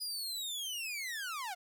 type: linear sweep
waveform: sawtooth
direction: down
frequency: 4978 to 686 Hz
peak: -34 dBFS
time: 0-1.55 s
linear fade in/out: 20 ms
effects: none